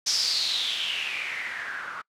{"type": "noise with low-pass filter sweep", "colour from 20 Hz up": "blue", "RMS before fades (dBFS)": -29, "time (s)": [0.06, 2.02], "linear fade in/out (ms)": 10, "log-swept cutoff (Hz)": [5500, 1300], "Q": 6.5, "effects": ["noise-tail reverb RT60 0.1 s tail -25 dB re dry"]}